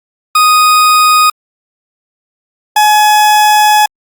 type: tone pair in turn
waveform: 40% pulse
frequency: 1244.5 / 845.9 Hz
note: D#6 / G#5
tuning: 0 / +32 cents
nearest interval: perfect fifth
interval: 668 cents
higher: first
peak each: -4 dBFS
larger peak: neither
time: 0.35-1.3 / 2.76-3.86 s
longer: second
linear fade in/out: 5 ms
effects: Opus 48 kbps